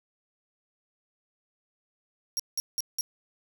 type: tone bursts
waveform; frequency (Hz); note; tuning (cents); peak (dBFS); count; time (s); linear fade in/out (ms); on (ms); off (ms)
sawtooth; 5610; F8; +7; -24; 4; 2.37-3.01; 0; 25; 180
effects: none